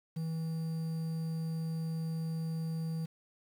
triangle tone with quantisation, 161.9 Hz, E3, 31 cents flat, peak -31 dBFS, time 0.16-3.06 s, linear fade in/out 10 ms, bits 9, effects none

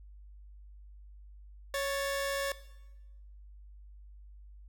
sawtooth tone pair together, 554.4 / 1760 Hz, C#5 / A6, 0 / 0 cents, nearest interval octave + minor sixth, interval 2000 cents, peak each -28 / -34 dBFS, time 1.74-2.52 s, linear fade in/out 2 ms, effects noise-tail reverb RT60 1.0 s tail -17 dB re dry + added 50 Hz sine -49 dBFS peak until 4.68 s

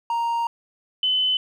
triangle / sine tone pair in turn, 932.3 / 3027 Hz, A#5 / F#7, 0 / +39 cents, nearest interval octave + minor sixth, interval 2039 cents, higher second, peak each -19 / -18 dBFS, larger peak second, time 0.1-0.47 / 1.03-1.37 s, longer first, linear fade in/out 2 ms, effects 10-bit

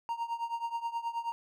triangle tone with tremolo, 930 Hz, A#5, 4 cents flat, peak -27 dBFS, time 0.09-1.32 s, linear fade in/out 0 ms, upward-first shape triangle, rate 9.4 Hz, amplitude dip 90%, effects none

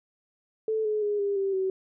sine tone with pitch steps, 438.5 / 426 / 413.9 / 402.1 / 390.7 / 379.5 Hz, A4 / G#4 / G#4 / G4 / G4 / F#4, -6 / +44 / -6 / +44 / -6 / +44 cents, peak -24 dBFS, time 0.68-1.7 s, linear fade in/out 2 ms, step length 170 ms, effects none

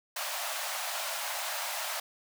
pink high-pass noise, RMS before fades -35 dBFS, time 0.16-2 s, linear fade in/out 5 ms, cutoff 570 Hz, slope 96 dB/octave, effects none

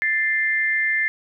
sine tone pair together, 1765 / 2092 Hz, A6 / C7, +5 / -1 cents, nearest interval minor third, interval 294 cents, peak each -21 dBFS, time 0.02-1.08 s, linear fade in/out 0 ms, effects none

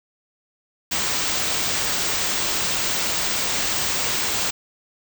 white band-stop noise, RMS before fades -23 dBFS, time 0.91-4.51 s, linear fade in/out 10 ms, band 8500 to 16000 Hz, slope 96 dB/octave, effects none

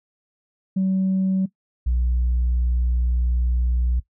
sine tone pair in turn, 189.7 / 60.74 Hz, F#3 / B1, +43 / -28 cents, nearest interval octave + minor sixth, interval 1971 cents, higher first, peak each -16 dBFS, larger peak neither, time 0.76-1.46 / 1.86-4 s, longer second, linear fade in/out 10 ms, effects noise-tail reverb RT60 0.1 s tail -18 dB re dry + tanh soft clip ceiling -15 dBFS

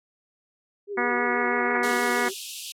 sine tone with vibrato, 392 Hz, G4, in tune, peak -29 dBFS, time 0.87-2.34 s, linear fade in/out 50 ms, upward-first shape sine, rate 6.2 Hz, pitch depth 81 cents each way
harmonic tone, 242.4 Hz, B3, 32 cents flat, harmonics 1 / 2 / 3 / 4 / 5 / 6 / 7 / 8 / 9, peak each -31 / -31 / -31 / -31 / -31 / -31 / -31 / -31 / -31 dBFS, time 0.97-2.29 s, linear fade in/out 10 ms
pink high-pass noise, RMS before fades -36 dBFS, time 1.83-2.72 s, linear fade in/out 2 ms, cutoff 2600 Hz, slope 96 dB/octave
effects low-pass 12000 Hz 12 dB/octave + AAC 64 kbps

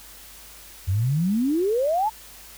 sine exponential sweep, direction up, 87.31 to 908 Hz, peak -19 dBFS, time 0.87-2.1 s, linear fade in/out 20 ms, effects added 50 Hz sine -52 dBFS peak until 2.57 s + white hiss -45 dBFS RMS until 2.57 s

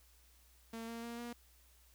sawtooth tone with pitch steps, 227.5 / 231.1 / 234.7 / 238.4 Hz, A#3 / A#3 / A#3 / A#3, -42 / -15 / +12 / +39 cents, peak -39 dBFS, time 0.73-1.33 s, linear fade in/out 5 ms, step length 150 ms, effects added 60 Hz sine -65 dBFS peak until 1.94 s + white hiss -68 dBFS RMS until 1.94 s

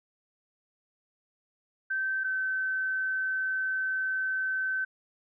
sine tone pair in turn, 1549 / 1533.9 Hz, G6 / G6, -21 / -38 cents, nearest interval unison, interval 17 cents, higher first, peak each -27 dBFS, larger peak neither, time 1.9-2.24 / 2.24-4.85 s, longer second, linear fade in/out 10 ms, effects none

